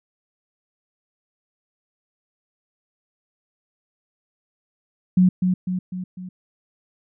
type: tone with echo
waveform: sine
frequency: 183 Hz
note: F#3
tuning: 19 cents flat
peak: -11 dBFS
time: 5.17-5.29 s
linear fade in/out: 5 ms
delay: 250 ms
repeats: 4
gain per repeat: -5 dB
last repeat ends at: 6.29 s
effects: none